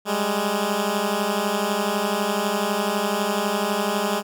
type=beating tone pair; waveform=10% pulse; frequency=197.4 / 209.4 Hz; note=G3 / G#3; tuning=+12 / +15 cents; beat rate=12 Hz; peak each=-17 / -15 dBFS; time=0.05-4.23 s; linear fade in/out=50 ms; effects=none